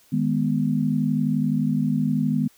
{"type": "chord", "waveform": "sine", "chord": "G# minor", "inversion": "second", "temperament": "equal", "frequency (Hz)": [155.56, 207.7, 246.9], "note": ["D#3", "G#3", "B3"], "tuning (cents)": [0, 0, 0], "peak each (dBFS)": [-24, -24, -23], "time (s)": [0.12, 2.48], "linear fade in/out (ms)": 10, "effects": ["white hiss -57 dBFS RMS until 2.57 s"]}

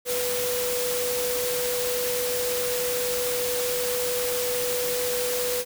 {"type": "tone in noise", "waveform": "sine", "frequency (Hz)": 493.2, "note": "B4", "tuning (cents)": -2, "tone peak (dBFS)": -26, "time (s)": [0.05, 5.65], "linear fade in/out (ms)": 50, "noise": "white", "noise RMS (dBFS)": -29, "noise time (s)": [0.05, 5.65], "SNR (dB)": 0, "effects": []}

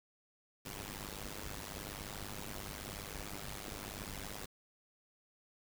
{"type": "noise with amplitude modulation", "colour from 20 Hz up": "pink", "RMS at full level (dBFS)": -41, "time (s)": [0.65, 4.46], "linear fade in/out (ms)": 10, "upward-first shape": "sine", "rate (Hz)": 101, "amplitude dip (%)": 95, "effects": []}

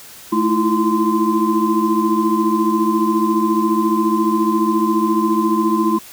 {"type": "tone cluster", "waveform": "sine", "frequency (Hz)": [217.5, 322.8, 337.2, 1034], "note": ["A3", "E4", "E4", "C6"], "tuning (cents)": [-20, -36, 39, -21], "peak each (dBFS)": -19, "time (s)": [0.32, 5.99], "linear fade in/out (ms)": 10, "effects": ["white hiss -39 dBFS RMS until 6.12 s"]}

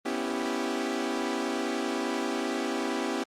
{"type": "chord", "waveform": "sawtooth", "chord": "C# half-diminished seventh", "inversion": "third", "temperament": "equal", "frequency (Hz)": [246.9, 277.2, 329.6, 392], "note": ["B3", "C#4", "E4", "G4"], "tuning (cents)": [0, 0, 0, 0], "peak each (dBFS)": -30, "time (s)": [0.05, 3.24], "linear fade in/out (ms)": 10, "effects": ["low-pass 8000 Hz 12 dB/octave", "Opus 24 kbps"]}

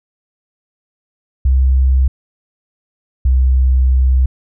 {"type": "tone pair in turn", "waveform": "sine", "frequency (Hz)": [65.41, 64.43], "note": ["C2", "C2"], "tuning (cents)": [0, -26], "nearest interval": "unison", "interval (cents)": 26, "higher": "first", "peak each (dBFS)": -8, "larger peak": "neither", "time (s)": [[1.45, 2.08], [3.25, 4.26]], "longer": "second", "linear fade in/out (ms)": 5, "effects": []}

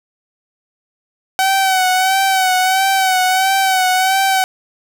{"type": "tone with vibrato", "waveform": "sawtooth", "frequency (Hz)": 757, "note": "F#5", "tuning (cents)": 39, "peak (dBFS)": -8, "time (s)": [1.39, 4.44], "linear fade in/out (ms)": 0, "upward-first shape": "sine", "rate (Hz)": 1.5, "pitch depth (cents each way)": 44, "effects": []}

